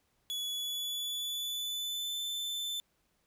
40% pulse tone with pitch glide, 3398 to 3530 Hz, G#7 to A7, +39 to +5 cents, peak -33 dBFS, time 0.3-2.8 s, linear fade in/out 0 ms, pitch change +66 cents, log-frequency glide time 0.5-2.21 s, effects pink hiss -75 dBFS RMS until 3.26 s

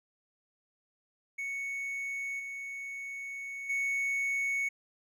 triangle tone with level steps, 2218 Hz, C#7, in tune, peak -32 / -36 / -27 dBFS, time 1.38-4.69 s, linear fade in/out 10 ms, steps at 2.39 / 3.69 s, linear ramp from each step 10 ms, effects none

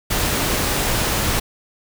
pink noise, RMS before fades -20 dBFS, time 0.1-1.4 s, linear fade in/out 10 ms, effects none

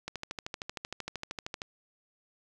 click train, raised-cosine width 0.2 ms, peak -19 dBFS, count 21, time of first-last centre 0.08-1.618 s, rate 13 Hz, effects none

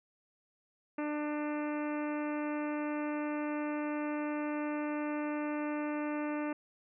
harmonic tone, 298.1 Hz, D4, 26 cents sharp, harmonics 1 / 2 / 3 / 4 / 5 / 6 / 7 / 8 / 9, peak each -34 / -40 / -44 / -46 / -48 / -50 / -51 / -52 / -53 dBFS, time 0.98-6.53 s, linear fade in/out 5 ms, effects none

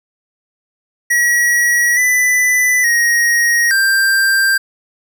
square tone with pitch steps, 1916 / 1993 / 1880 / 1580 Hz, A#6 / B6 / A#6 / G6, +47 / +15 / +14 / +13 cents, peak -11 dBFS, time 1.1-4.58 s, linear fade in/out 10 ms, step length 870 ms, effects none

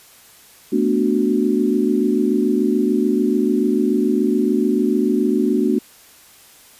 sine chord, B minor seventh, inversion third, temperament equal, 220 / 246.9 / 293.7 / 370 Hz, A3 / B3 / D4 / F#4, 0 / 0 / 0 / 0 cents, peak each -20 dBFS, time 0.72-5.79 s, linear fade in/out 10 ms, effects white hiss -47 dBFS RMS until 6.79 s + resampled to 32000 Hz

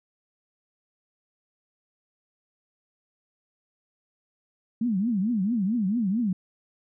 sine tone with vibrato, 212.9 Hz, G#3, 43 cents sharp, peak -22 dBFS, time 4.81-6.33 s, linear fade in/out 5 ms, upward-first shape triangle, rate 4.5 Hz, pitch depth 300 cents each way, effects none

